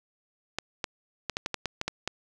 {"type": "clicks", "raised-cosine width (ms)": 0.2, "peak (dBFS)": -12, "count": 10, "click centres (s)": [0.586, 0.842, 1.297, 1.369, 1.461, 1.543, 1.657, 1.814, 1.88, 2.076], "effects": []}